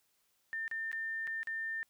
sine tone with dropouts, 1800 Hz, A6, 39 cents sharp, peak -35 dBFS, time 0.53-1.83 s, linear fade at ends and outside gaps 0 ms, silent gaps 0.679-0.713 / 0.916-0.929 / 1.271-1.275 / 1.431-1.472 s, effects white hiss -75 dBFS RMS until 1.89 s

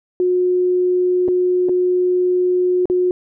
sine tone with dropouts, 362.1 Hz, F#4, 37 cents flat, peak -13 dBFS, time 0.2-3.11 s, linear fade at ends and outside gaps 1 ms, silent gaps 1.28-1.285 / 1.687-1.693 / 2.856-2.899 s, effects none

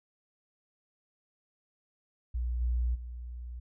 sine tone with level steps, 60.3 Hz, B1, 41 cents flat, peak -29 / -26 / -38 dBFS, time 2.34-3.6 s, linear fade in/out 10 ms, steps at 2.6 / 2.94 s, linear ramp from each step 20 ms, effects none

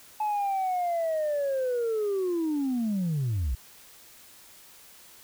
sine linear sweep, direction down, 860 to 55.1 Hz, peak -23 dBFS, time 0.2-3.55 s, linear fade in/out 5 ms, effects tanh soft clip ceiling -23 dBFS + white hiss -52 dBFS RMS until 5.23 s

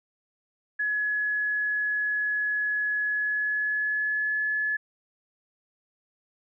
sine tone with pitch glide, 1693 to 1712.7 Hz, G#6 to A6, +33 to -47 cents, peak -24 dBFS, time 0.79-4.77 s, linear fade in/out 10 ms, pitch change +20 cents, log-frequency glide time 3.04-4.39 s, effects none

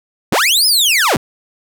sawtooth linear two-way sweep, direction up then down, 69.2 to 5210 to 69.2 Hz, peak -7 dBFS, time 0.32-1.17 s, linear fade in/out 5 ms, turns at 0.66 s, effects none

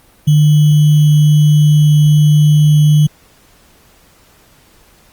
sine tone with sample-and-hold, 150.2 Hz, D3, 39 cents sharp, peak -5 dBFS, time 0.27-3.07 s, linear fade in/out 10 ms, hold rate 3150 Hz, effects pink hiss -48 dBFS RMS until 5.12 s + Opus 32 kbps

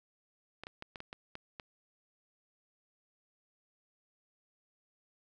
clicks, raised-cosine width 0.3 ms, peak -27 dBFS, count 8, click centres 0.636 / 0.669 / 0.824 / 0.958 / 1.004 / 1.129 / 1.354 / 1.598 s, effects none

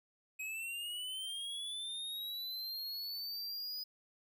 square linear sweep, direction up, 2526 to 4978 Hz, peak -40 dBFS, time 0.39-3.84 s, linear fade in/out 10 ms, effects none

